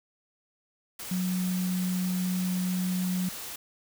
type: tone in noise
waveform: sine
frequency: 182.9 Hz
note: F#3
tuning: 20 cents flat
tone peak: -26 dBFS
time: 1.11-3.29 s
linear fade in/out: 5 ms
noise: white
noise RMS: -39 dBFS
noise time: 0.99-3.56 s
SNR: +10 dB
effects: none